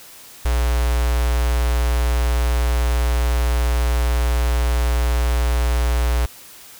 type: tone with notch filter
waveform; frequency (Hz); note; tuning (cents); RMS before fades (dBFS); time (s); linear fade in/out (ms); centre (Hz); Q
square; 60; B1; -49; -18; 0.45-6.26; 5; 220; 0.61
effects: white hiss -42 dBFS RMS until 6.79 s